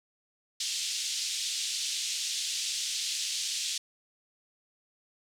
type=band-pass noise; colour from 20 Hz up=pink; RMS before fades=-33 dBFS; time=0.6-3.78 s; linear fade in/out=5 ms; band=3200 to 7900 Hz; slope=24 dB/octave; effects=none